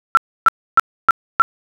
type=tone bursts; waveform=sine; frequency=1348 Hz; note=E6; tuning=38 cents sharp; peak=-5 dBFS; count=5; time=0.15-1.42 s; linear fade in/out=0 ms; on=22 ms; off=290 ms; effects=none